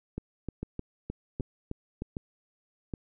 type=two click trains; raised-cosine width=3 ms; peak=-21 / -21 dBFS; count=7 / 4; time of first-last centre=0.18-2.02 / 0.63-2.938 s; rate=3.26 / 1.3 Hz; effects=none